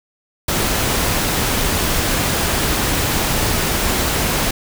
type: noise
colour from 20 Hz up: pink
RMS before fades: -18 dBFS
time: 0.48-4.51 s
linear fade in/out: 5 ms
effects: none